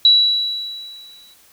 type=tone with exponential decay; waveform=sine; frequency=3921 Hz; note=B7; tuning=13 cents flat; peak=-6 dBFS; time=0.05-1.34 s; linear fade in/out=2 ms; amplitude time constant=280 ms; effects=white hiss -51 dBFS RMS until 1.52 s